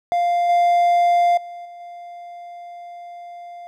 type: tone with level steps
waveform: triangle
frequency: 698 Hz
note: F5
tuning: 1 cent flat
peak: -14 / -11 / -30 / -34 / -32 dBFS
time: 0.12-3.67 s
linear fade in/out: 0 ms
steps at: 0.49 / 1.37 / 1.65 / 1.8 s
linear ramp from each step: 5 ms
effects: none